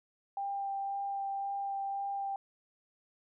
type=tone with vibrato; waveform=sine; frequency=792 Hz; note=G5; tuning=18 cents sharp; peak=-33 dBFS; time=0.37-2.36 s; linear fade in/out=2 ms; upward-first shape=sine; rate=1.9 Hz; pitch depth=10 cents each way; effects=none